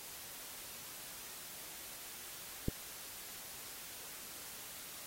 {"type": "click", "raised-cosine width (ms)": 3, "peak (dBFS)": -20, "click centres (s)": 2.684, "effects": ["white hiss -49 dBFS RMS until 5.06 s", "AAC 48 kbps"]}